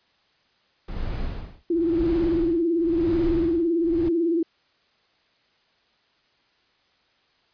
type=noise with tremolo; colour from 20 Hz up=brown; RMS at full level=-28 dBFS; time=0.88-4.09 s; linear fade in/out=5 ms; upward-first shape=sine; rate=0.96 Hz; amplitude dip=100%
type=tone with vibrato; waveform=sine; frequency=334.7 Hz; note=E4; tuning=26 cents sharp; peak=-19 dBFS; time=1.7-4.43 s; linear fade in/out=5 ms; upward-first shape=sine; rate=18 Hz; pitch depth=79 cents each way
effects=white hiss -64 dBFS RMS until 7.53 s + resampled to 11025 Hz